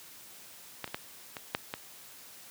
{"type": "clicks", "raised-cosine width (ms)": 0.3, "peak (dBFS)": [-18, -27, -17, -22, -12, -18], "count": 6, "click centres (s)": [0.843, 0.877, 0.945, 1.368, 1.549, 1.739], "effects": ["white hiss -51 dBFS RMS until 2.5 s", "high-pass 80 Hz 12 dB/octave"]}